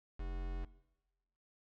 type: tone with quantisation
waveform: triangle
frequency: 44.46 Hz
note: F1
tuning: 32 cents sharp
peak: -36 dBFS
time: 0.19-0.65 s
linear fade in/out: 10 ms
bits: 8
effects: noise-tail reverb RT60 1.0 s tail -19 dB re dry + low-pass 3000 Hz 12 dB/octave